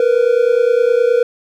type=tone pair together; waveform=triangle; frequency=466.2 / 495.8 Hz; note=A#4 / B4; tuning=0 / +7 cents; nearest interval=minor second; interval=107 cents; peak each=-11 dBFS; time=0-1.23 s; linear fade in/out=2 ms; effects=none